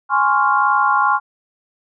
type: chord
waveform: sine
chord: Db major seventh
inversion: second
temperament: equal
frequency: 830.6 / 1046.5 / 1108.7 / 1396.9 Hz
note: Ab5 / C6 / Db6 / F6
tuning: 0 / 0 / 0 / 0 cents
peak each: -18 dBFS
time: 0.09-1.2 s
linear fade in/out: 50 ms
effects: none